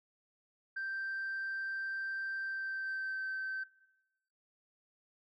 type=tone with pitch glide; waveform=sine; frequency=1568 to 1545.5 Hz; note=G6 to G6; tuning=0 to -25 cents; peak=-34 dBFS; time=0.76-3.64 s; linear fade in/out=10 ms; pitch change=-25 cents; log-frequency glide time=2.41-3.26 s; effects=noise-tail reverb RT60 0.9 s tail -20 dB re dry + tanh soft clip ceiling -33 dBFS